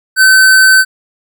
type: tone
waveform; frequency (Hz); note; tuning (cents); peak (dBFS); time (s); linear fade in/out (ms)
square; 1531; G6; -41; -4; 0.16-0.85; 50
effects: none